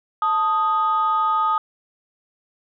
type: tone pair together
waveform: sine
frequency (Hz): 880 / 1246.3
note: A5 / D#6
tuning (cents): 0 / +2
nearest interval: tritone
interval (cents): 602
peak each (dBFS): -21 / -17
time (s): 0.22-1.58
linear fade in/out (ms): 2
effects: tanh soft clip ceiling -12 dBFS